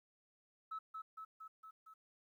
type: tone with echo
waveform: sine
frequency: 1300 Hz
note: E6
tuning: 24 cents flat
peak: -40 dBFS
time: 0.71-0.79 s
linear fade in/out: 10 ms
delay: 230 ms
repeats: 5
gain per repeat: -3 dB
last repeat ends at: 1.94 s
effects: tanh soft clip ceiling -38 dBFS + 13-bit